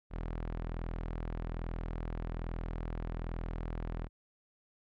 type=tone; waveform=sawtooth; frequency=41.2 Hz; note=E1; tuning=in tune; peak=-32 dBFS; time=0.1-4.09 s; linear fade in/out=50 ms; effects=low-pass 2000 Hz 12 dB/octave